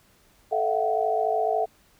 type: tone cluster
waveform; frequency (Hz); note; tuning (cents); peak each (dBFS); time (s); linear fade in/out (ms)
sine; 438.7 / 650 / 700 / 754; A4 / E5 / F5 / F#5; -5 / -24 / +4 / +32; -27; 0.51-1.66; 20
effects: pink hiss -60 dBFS RMS until 1.99 s